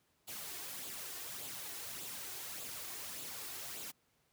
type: noise with flanger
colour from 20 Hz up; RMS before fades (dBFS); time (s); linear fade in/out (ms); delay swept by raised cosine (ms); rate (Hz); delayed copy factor
white; -45; 0.27-3.92; 20; 0.26 to 2.76; 1.7; +0.5
effects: pink hiss -75 dBFS RMS until 4.32 s + high-pass 80 Hz 12 dB/octave